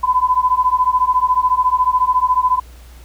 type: beating tone pair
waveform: sine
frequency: 1001 / 1015 Hz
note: B5 / B5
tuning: +23 / +47 cents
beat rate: 14 Hz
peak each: -15 dBFS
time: 0.03-2.6 s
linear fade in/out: 10 ms
effects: added 60 Hz sine -37 dBFS peak until 3.04 s + pink hiss -47 dBFS RMS until 3.04 s